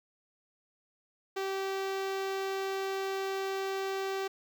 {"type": "tone with notch filter", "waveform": "sawtooth", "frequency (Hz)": 387.1, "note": "G4", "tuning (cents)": -22, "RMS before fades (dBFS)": -34, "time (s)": [1.36, 4.28], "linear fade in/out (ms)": 10, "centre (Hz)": 9900, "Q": 0.87, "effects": ["11-bit"]}